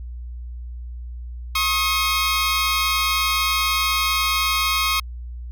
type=tone pair together; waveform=15% pulse; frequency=1083.2 / 1260 Hz; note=C#6 / D#6; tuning=-40 / +21 cents; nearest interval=minor third; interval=261 cents; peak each=-15 dBFS; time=1.55-5 s; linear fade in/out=5 ms; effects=added 60 Hz sine -30 dBFS peak until 5.51 s